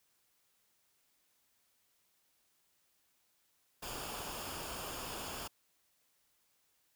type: noise with comb filter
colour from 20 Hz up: pink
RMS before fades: -43 dBFS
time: 3.82-5.48 s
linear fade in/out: 10 ms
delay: 0.5 ms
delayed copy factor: -0.55
effects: white hiss -75 dBFS RMS until 6.95 s